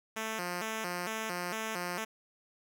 5% pulse tone with vibrato, 197.7 Hz, G3, 15 cents sharp, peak -23 dBFS, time 0.16-2.05 s, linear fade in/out 10 ms, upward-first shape square, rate 2.2 Hz, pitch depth 190 cents each way, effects none

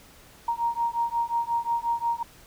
sine beating tone pair, 932.3 / 937.9 Hz, A#5 / A#5, 0 / +10 cents, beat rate 5.6 Hz, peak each -27 dBFS, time 0.48-2.23 s, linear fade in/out 5 ms, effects pink hiss -52 dBFS RMS until 2.46 s

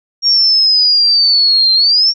sine exponential two-way sweep, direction down then up, 5588 to 4126 to 5588 Hz, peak -7 dBFS, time 0.22-2.14 s, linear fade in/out 50 ms, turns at 1.74 s, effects none

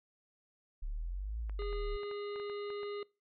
sine exponential two-way sweep, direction up then down, 33.7 to 57.5 to 33.7 Hz, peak -35 dBFS, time 0.82-1.97 s, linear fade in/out 10 ms, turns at 1.4 s
clicks, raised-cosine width 0.5 ms, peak -36 dBFS, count 10, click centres 1.496 / 1.621 / 1.729 / 2.033 / 2.113 / 2.36 / 2.399 / 2.498 / 2.703 / 2.832 s
harmonic tone, 410 Hz, G#4, 22 cents flat, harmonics 1 / 3 / 5 / 7 / 9 / 10, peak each -38 / -48 / -52 / -55 / -57 / -58 dBFS, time 1.59-3.03 s, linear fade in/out 2 ms
effects noise-tail reverb RT60 0.3 s tail -24 dB re dry + MP3 96 kbps

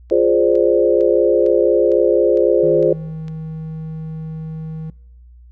click train, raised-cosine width 0.2 ms, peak -25 dBFS, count 8, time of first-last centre 0.1-3.282 s, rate 2.2 Hz
sine chord, D half-diminished seventh, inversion first, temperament equal, 349.2 / 415.3 / 523.3 / 587.3 Hz, F4 / Ab4 / C5 / D5, 0 / 0 / 0 / 0 cents, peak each -16 / -16 / -15 / -19 dBFS, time 0.11-2.93 s, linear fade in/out 5 ms
triangle tone, 158.8 Hz, D#3, 36 cents sharp, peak -23 dBFS, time 2.63-4.9 s, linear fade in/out 2 ms
effects noise-tail reverb RT60 1.0 s tail -24 dB re dry + added 60 Hz sine -40 dBFS peak until 5.51 s

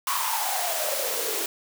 white noise with high-pass filter sweep, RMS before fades -27 dBFS, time 0.07-1.46 s, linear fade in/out 2 ms, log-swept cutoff 1100 to 380 Hz, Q 9.2, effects none

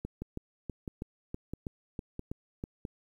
two click trains, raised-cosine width 3 ms, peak -23 / -24 dBFS, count 9 / 5, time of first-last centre 0.05-2.639 / 0.22-2.852 s, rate 3.09 / 1.52 Hz, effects 10-bit

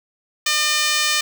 5% pulse tone with high-pass filter, 604 Hz, D5, 48 cents sharp, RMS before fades -19 dBFS, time 0.46-1.21 s, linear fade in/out 5 ms, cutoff 1400 Hz, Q 1.1, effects none

